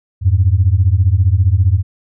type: beating tone pair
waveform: sine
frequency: 86.2 / 101.2 Hz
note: F2 / G#2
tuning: -22 / -44 cents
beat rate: 15 Hz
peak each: -11 dBFS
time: 0.21-1.83 s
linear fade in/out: 50 ms
effects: tanh soft clip ceiling -1 dBFS